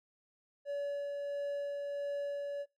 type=tone with tremolo; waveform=triangle; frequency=570 Hz; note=C#5; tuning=48 cents sharp; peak=-32 dBFS; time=0.65-2.66 s; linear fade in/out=50 ms; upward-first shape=sine; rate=1.5 Hz; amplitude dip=25%; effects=noise-tail reverb RT60 0.2 s tail -22 dB re dry